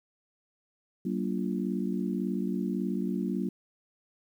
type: harmonic tone with a mistuned harmonic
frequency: 58.27 Hz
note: A#1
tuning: in tune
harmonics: 3 / 4 / 5 / 6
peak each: -31 / -33 / -35 / -37 dBFS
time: 1.05-3.49 s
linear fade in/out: 5 ms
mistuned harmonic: 3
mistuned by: +140 cents
effects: 10-bit